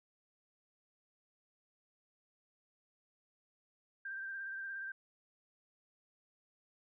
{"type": "tone with vibrato", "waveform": "sine", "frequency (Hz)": 1577, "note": "G6", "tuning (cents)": 10, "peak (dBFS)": -40, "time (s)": [4.05, 4.92], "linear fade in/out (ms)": 5, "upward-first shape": "sine", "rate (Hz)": 17, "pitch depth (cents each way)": 29, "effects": []}